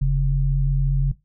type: tone pair together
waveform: sine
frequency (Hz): 42.95 / 137.4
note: F1 / C#3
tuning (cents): -28 / -15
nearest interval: octave + minor sixth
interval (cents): 2013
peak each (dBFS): -19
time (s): 0.01-1.12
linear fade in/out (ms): 10
effects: noise-tail reverb RT60 0.2 s tail -17 dB re dry